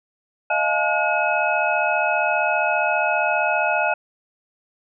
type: tone cluster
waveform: sine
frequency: 620 / 695 / 854 / 1442 / 2559 Hz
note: D#5 / F5 / G#5 / F#6 / D#7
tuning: -6 / -9 / +48 / -45 / +48 cents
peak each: -24 dBFS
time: 0.5-3.94 s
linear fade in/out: 5 ms
effects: none